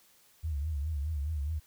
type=tone with vibrato; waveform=sine; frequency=74.9 Hz; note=D2; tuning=35 cents sharp; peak=-30 dBFS; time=0.43-1.6 s; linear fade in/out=20 ms; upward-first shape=triangle; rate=4.8 Hz; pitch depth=160 cents each way; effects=white hiss -63 dBFS RMS until 1.66 s